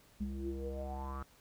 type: tone with low-pass filter sweep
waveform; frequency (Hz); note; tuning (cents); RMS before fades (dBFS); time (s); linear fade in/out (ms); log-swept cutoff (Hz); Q
square; 67.4; C#2; -48; -40; 0.2-1.23; 5; 210 to 1300; 9.3
effects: pink hiss -64 dBFS RMS until 1.4 s